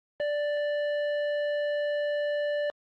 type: tone with hard clipping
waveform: triangle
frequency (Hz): 587.3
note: D5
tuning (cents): 0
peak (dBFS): -28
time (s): 0.2-2.7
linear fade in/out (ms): 0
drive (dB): 14
effects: low-pass 4000 Hz 12 dB/octave + Opus 32 kbps